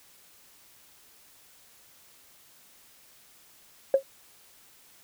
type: tone with exponential decay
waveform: sine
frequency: 542 Hz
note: C#5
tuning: 39 cents flat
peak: -12 dBFS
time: 3.94-4.03 s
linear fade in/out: 2 ms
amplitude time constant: 19 ms
effects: tanh soft clip ceiling -10 dBFS + white hiss -57 dBFS RMS until 5.03 s